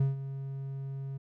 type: tone with ADSR envelope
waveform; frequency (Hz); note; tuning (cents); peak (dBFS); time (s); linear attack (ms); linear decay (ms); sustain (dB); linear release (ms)
triangle; 136.2; C#3; -30; -20; 0-1.18; 6; 150; -13; 13
effects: none